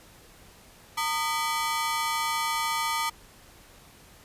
sawtooth ring-modulated tone, 1072 Hz, C6, 42 cents sharp, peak -19 dBFS, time 0.97-3.1 s, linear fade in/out 10 ms, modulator 157 Hz, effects pink hiss -53 dBFS RMS until 4.24 s + resampled to 32000 Hz

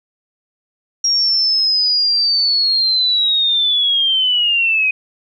sine linear sweep, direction down, 5620 to 2500 Hz, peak -12 dBFS, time 1.04-4.91 s, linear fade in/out 5 ms, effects 9-bit

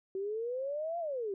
sine exponential two-way sweep, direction up then down, 376.7 to 700 to 376.7 Hz, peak -33 dBFS, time 0.15-1.34 s, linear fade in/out 2 ms, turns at 0.99 s, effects none

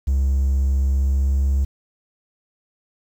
triangle tone with pitch glide, 67.6 to 68.31 Hz, C#2 to C#2, -43 to -25 cents, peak -13 dBFS, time 0.07-1.65 s, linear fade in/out 10 ms, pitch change +18 cents, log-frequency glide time 0.89-1.41 s, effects tanh soft clip ceiling -9 dBFS + 8-bit

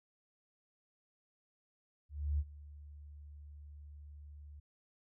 sine tone with ADSR envelope, 73.3 Hz, D2, 3 cents flat, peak -29 dBFS, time 2.09-4.6 s, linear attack 300 ms, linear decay 47 ms, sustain -20 dB, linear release 7 ms, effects none

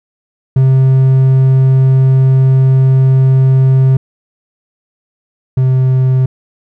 triangle tone pair in turn, 132.2 / 129.93 Hz, C3 / C3, +18 / -12 cents, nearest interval unison, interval 30 cents, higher first, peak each -3 / -5 dBFS, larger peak first, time 0.56-3.97 / 5.57-6.26 s, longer first, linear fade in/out 5 ms, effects none

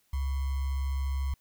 sine tone with sample-and-hold, 67.9 Hz, C#2, 35 cents flat, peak -27 dBFS, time 0.13-1.34 s, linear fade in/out 5 ms, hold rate 1050 Hz, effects white hiss -70 dBFS RMS until 1.4 s

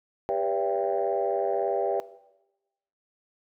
sine tone cluster, 396.1 / 492.5 / 576 / 674 / 792 Hz, G4 / B4 / D5 / E5 / G5, +18 / -5 / -34 / +38 / +18 cents, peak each -30 dBFS, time 0.29-2 s, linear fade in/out 0 ms, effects noise-tail reverb RT60 1.0 s tail -18 dB re dry + tanh soft clip ceiling -15 dBFS

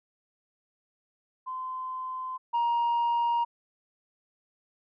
sine tone pair in turn, 1030 / 942.4 Hz, C6 / A#5, -28 / +19 cents, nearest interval major second, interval 153 cents, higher first, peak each -32 / -21 dBFS, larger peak second, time 1.46-2.38 / 2.53-3.45 s, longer neither, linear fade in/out 20 ms, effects tanh soft clip ceiling -22 dBFS

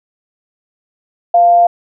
sine tone with amplitude modulation, 695 Hz, F5, 9 cents flat, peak -4 dBFS, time 1.34-1.67 s, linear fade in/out 5 ms, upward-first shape sine, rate 194 Hz, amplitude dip 25%, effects none

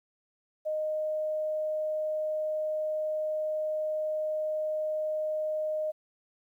sine tone, 618 Hz, D#5, 12 cents flat, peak -28 dBFS, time 0.65-5.92 s, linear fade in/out 20 ms, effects 11-bit

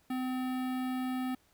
square tone with notch filter, 256 Hz, C4, 38 cents flat, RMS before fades -34 dBFS, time 0.1-1.35 s, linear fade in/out 5 ms, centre 6300 Hz, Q 0.59, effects pink hiss -68 dBFS RMS until 1.53 s

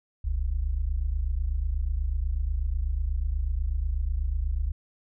sine tone pair together, 41.14 / 69.3 Hz, E1 / C#2, -3 / 0 cents, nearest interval major sixth, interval 903 cents, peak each -27 dBFS, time 0.24-4.72 s, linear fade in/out 10 ms, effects none

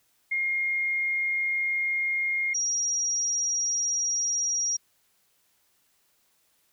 sine tone pair in turn, 2133 / 5694 Hz, C7 / F8, +33 / +33 cents, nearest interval octave + perfect fourth, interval 1700 cents, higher second, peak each -24 dBFS, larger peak neither, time 0.31-2.54 / 2.54-4.77 s, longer neither, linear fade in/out 10 ms, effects white hiss -68 dBFS RMS until 6.72 s

